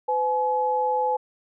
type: tone pair together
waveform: sine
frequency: 505.4 / 850 Hz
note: B4 / G#5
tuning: +40 / +40 cents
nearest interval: major sixth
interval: 900 cents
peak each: -25 / -22 dBFS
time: 0.08-1.17 s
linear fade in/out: 10 ms
effects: none